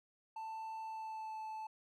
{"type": "tone with pitch glide", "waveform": "triangle", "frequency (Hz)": [886, 873.8], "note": ["A5", "A5"], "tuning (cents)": [12, -12], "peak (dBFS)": -40, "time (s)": [0.36, 1.67], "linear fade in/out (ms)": 5, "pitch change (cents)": -24, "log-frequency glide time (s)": [0.81, 1.37], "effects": []}